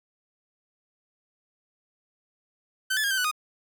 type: tone with pitch steps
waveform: sawtooth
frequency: 1534 / 1730 / 1623 / 1551 / 1484 / 1238 Hz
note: G6 / A6 / G#6 / G6 / F#6 / D#6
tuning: -38 / -30 / -40 / -19 / +5 / -9 cents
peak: -20 dBFS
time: 2.9-3.314 s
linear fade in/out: 10 ms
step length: 69 ms
effects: none